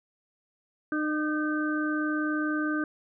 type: harmonic tone with a mistuned harmonic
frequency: 304.1 Hz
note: D#4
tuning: 40 cents flat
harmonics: 1 / 2 / 4 / 5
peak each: -27 / -39 / -36 / -32 dBFS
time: 0.92-2.84 s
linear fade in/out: 2 ms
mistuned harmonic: 5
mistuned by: +25 cents
effects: none